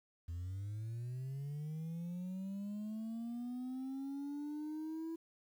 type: linear sweep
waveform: sine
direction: up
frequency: 82.4 to 329.6 Hz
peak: -37 dBFS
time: 0.28-5.16 s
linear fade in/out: 10 ms
effects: tanh soft clip ceiling -39 dBFS + 11-bit